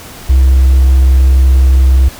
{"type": "tone with hard clipping", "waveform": "triangle", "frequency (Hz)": 65.41, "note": "C2", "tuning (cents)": 0, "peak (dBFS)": -4, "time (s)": [0.29, 2.09], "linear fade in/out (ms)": 10, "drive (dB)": 4, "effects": ["pink hiss -31 dBFS RMS until 2.19 s"]}